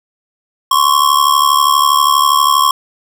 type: ring-modulated tone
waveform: square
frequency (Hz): 1083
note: C#6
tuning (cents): -41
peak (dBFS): -6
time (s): 0.71-2.71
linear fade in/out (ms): 2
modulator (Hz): 36.2
effects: none